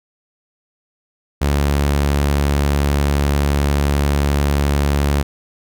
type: tone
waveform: sawtooth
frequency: 71.4 Hz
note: D2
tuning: 48 cents flat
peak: -10 dBFS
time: 1.41-5.23 s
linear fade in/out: 10 ms
effects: none